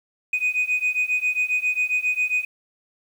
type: beating tone pair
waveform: sine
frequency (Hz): 2489 / 2496.4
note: D#7 / D#7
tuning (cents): 0 / +5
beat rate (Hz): 7.4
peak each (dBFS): -22 / -21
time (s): 0.33-2.45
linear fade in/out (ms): 5
effects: tanh soft clip ceiling -16 dBFS + 8-bit